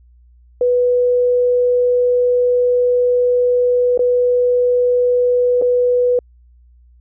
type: tone with dropouts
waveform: sine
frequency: 492.6 Hz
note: B4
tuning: 5 cents flat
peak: -11 dBFS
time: 0.61-6.19 s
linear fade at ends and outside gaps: 2 ms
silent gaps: 3.976-3.992 / 5.615-5.621 s
effects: added 60 Hz sine -45 dBFS peak until 7 s